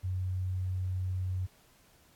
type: tone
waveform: sine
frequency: 92.5 Hz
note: F#2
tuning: in tune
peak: -30 dBFS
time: 0.03-1.47 s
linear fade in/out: 20 ms
effects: pink hiss -63 dBFS RMS until 2.15 s + AAC 64 kbps